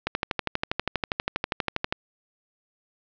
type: click train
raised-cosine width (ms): 0.3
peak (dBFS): -8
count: 24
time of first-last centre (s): 0.07-1.925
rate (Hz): 12.4
effects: low-pass 5000 Hz 12 dB/octave